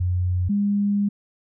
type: tone pair in turn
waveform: sine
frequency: 90.2 / 203 Hz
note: F#2 / G#3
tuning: -44 / -39 cents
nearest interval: octave + major second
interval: 1405 cents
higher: second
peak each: -19 / -18 dBFS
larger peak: second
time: 0-0.49 / 0.49-1.09 s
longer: second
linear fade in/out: 10 ms
effects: none